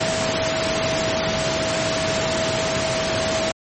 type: tone in noise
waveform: sine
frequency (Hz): 645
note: E5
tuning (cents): -38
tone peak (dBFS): -23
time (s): 0-3.52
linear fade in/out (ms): 10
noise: pink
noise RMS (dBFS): -22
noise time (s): 0-3.52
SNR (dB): -4
effects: high-pass 100 Hz 12 dB/octave + MP3 32 kbps